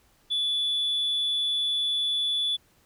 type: tone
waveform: sine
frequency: 3450 Hz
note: A7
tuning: 35 cents flat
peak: -22 dBFS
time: 0.3-2.57 s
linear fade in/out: 20 ms
effects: tanh soft clip ceiling -21 dBFS + pink hiss -63 dBFS RMS until 2.85 s